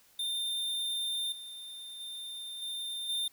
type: tone with level steps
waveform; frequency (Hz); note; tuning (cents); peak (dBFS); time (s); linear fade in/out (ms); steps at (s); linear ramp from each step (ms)
square; 3609; A7; +43; -32 / -43 / -40 / -36 / -31; 0.19-3.28; 5; 1.32 / 2 / 2.62 / 3.09; 2
effects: white hiss -63 dBFS RMS until 3.32 s